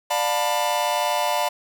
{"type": "chord", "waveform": "45% pulse", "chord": "B half-diminished seventh", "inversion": "first", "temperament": "just", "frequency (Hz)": [592.7, 711.2, 889, 987.8], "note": ["D5", "F5", "A5", "B5"], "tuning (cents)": [16, 31, 18, 0], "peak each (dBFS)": -26, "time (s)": [0.1, 1.49], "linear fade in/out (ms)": 10, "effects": []}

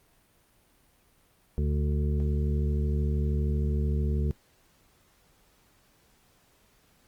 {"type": "harmonic tone with a mistuned harmonic", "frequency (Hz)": 73, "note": "D2", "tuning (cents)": -10, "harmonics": [1, 2, 3, 5, 6], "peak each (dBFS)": [-25, -31, -35, -39, -41], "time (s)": [1.58, 4.31], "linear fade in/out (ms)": 0, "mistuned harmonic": 6, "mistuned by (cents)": 23, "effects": ["pink hiss -64 dBFS RMS until 7.07 s", "Opus 32 kbps"]}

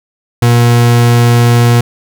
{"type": "tone", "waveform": "40% pulse", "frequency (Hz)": 119.3, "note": "A#2", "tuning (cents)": 41, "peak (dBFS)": -4, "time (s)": [0.42, 1.81], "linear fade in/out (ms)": 5, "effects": []}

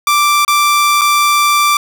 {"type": "tone with dropouts", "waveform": "sawtooth", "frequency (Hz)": 1174.7, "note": "D6", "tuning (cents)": 0, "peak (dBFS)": -5, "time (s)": [0.07, 1.77], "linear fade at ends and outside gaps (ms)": 2, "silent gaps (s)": [[0.449, 0.479], [1.012, 1.016]], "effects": []}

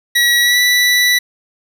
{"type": "tone with pitch glide", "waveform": "25% pulse", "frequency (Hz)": [1923, 1965.7], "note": ["B6", "B6"], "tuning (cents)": [-47, -9], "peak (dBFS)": -6, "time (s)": [0.15, 1.19], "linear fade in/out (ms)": 10, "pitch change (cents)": 38, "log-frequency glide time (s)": [0.41, 0.59], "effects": ["7-bit"]}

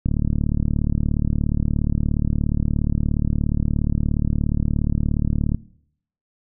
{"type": "click train", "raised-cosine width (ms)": 5, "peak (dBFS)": -8, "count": 204, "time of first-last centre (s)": [0.06, 5.546], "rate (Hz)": 37, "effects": ["noise-tail reverb RT60 0.7 s tail -21 dB re dry"]}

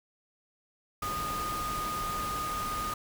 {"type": "tone in noise", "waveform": "sine", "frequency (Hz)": 1231, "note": "D#6", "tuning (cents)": -19, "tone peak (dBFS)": -32, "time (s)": [1.02, 2.94], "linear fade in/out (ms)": 5, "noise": "pink", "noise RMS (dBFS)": -38, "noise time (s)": [1.02, 2.94], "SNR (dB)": 3, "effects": []}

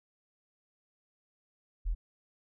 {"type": "tone", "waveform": "sine", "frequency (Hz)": 41.2, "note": "E1", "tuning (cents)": 0, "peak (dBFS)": -28, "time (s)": [1.85, 1.95], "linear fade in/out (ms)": 20, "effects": []}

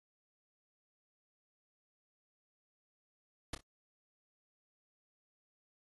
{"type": "noise with echo", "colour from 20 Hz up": "pink", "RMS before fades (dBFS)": -38, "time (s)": [3.53, 3.55], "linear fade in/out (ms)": 5, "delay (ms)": 29, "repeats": 2, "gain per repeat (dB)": -11, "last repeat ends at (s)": 3.608, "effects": ["AAC 32 kbps"]}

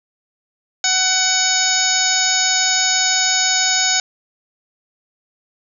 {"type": "harmonic tone", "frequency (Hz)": 749, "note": "F#5", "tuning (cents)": 21, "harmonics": [1, 2, 3, 4, 5, 6, 7, 8, 9], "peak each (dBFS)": [-25, -23, -24, -28, -22, -25, -21, -29, -19], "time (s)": [0.84, 4], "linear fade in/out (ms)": 2, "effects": []}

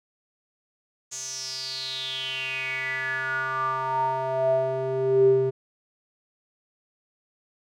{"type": "tone with band-pass filter sweep", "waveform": "square", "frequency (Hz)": 131.7, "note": "C3", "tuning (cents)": 12, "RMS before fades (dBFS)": -26, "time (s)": [1.11, 5.51], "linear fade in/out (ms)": 20, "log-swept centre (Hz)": [6800, 330], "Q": 8.2, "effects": []}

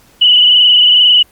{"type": "tone with frequency modulation", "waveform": "sine", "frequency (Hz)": 2960, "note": "F#7", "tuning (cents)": 0, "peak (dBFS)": -4, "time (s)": [0.21, 1.23], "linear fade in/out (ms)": 10, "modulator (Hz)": 22.3, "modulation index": 3.6, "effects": ["pink hiss -47 dBFS RMS until 1.31 s", "Opus 48 kbps"]}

